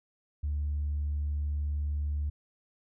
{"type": "tone", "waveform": "sine", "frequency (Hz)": 73.42, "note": "D2", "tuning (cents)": 0, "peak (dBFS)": -27, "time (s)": [0.43, 2.3], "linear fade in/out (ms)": 10, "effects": ["tanh soft clip ceiling -25 dBFS"]}